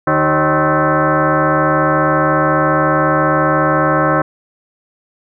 sine tone with frequency modulation, 383.7 Hz, G4, 37 cents flat, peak -10 dBFS, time 0.07-4.22 s, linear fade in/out 5 ms, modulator 231 Hz, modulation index 5, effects none

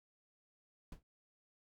brown noise with exponential decay, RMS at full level -43 dBFS, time 0.92-1.03 s, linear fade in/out 2 ms, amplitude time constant 23 ms, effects none

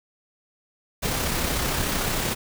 pink noise with amplitude modulation, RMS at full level -24 dBFS, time 1.02-2.35 s, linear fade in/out 20 ms, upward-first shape sine, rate 33.3 Hz, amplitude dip 30%, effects none

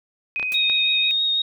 sine tone, 2509 Hz, D#7, 14 cents sharp, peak -22 dBFS, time 0.36-1.11 s, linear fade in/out 0 ms
clicks, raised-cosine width 0.3 ms, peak -16 dBFS, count 3, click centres 0.397 / 0.428 / 0.698 s
white noise with exponential decay, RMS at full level -31 dBFS, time 0.52-0.61 s, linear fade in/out 0 ms, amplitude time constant 18 ms
sine tone with vibrato, 3729 Hz, A#7, in tune, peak -18 dBFS, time 0.54-1.42 s, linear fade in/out 5 ms, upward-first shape triangle, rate 6.1 Hz, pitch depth 18 cents each way
effects none

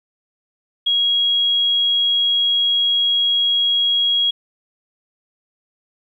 sine tone, 3300 Hz, G#7, 12 cents flat, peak -14 dBFS, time 0.86-4.31 s, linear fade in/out 10 ms, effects 9-bit

